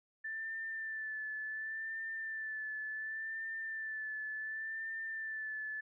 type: tone with vibrato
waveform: sine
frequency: 1764 Hz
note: A6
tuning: 4 cents sharp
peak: -38 dBFS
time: 0.24-5.81 s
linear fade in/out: 10 ms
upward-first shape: sine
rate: 0.69 Hz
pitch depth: 30 cents each way
effects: none